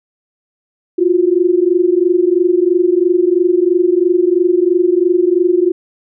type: tone pair together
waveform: sine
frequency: 344.2 / 367.2 Hz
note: F4 / F#4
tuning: -25 / -13 cents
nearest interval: minor second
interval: 112 cents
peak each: -12 dBFS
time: 0.98-5.72 s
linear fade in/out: 10 ms
effects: none